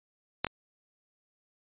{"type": "clicks", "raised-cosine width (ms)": 0.3, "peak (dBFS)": [-10, -19], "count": 2, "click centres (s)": [0.446, 0.468], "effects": ["resampled to 8000 Hz"]}